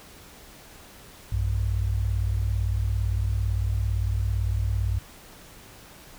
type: tone pair together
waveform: sine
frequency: 60.24 / 98 Hz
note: B1 / G2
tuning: -42 / 0 cents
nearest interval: minor sixth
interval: 842 cents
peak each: -25 dBFS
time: 1.32-4.99 s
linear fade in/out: 5 ms
effects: pink hiss -48 dBFS RMS until 6.18 s